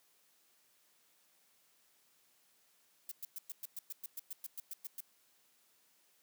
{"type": "noise bursts", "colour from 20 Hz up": "violet", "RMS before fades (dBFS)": -43, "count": 15, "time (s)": [3.09, 5.005], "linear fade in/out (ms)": 2, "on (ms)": 25, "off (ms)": 110, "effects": ["white hiss -71 dBFS RMS until 6.22 s", "high-pass 150 Hz 12 dB/octave"]}